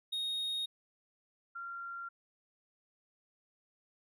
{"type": "tone pair in turn", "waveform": ["triangle", "sine"], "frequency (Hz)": [3729, 1381.2], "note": ["A#7", "F6"], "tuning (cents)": [0, -20], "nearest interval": "octave + perfect fourth", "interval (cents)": 1720, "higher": "first", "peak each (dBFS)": [-32, -40], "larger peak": "first", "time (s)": [[0.12, 0.66], [1.55, 2.09]], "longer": "neither", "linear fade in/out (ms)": 10, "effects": []}